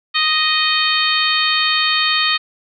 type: harmonic tone with a mistuned harmonic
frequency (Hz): 622.3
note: D#5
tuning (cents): 0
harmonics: 2 / 3 / 4 / 5 / 6 / 7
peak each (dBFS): -21 / -21 / -21 / -21 / -21 / -21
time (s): 0.14-2.38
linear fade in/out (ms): 20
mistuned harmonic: 6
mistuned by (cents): -17
effects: none